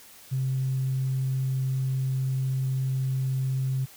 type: tone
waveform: sine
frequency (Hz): 131.9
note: C3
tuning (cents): +14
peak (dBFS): -23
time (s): 0.31-3.86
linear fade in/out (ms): 20
effects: tanh soft clip ceiling -19 dBFS + white hiss -50 dBFS RMS until 3.96 s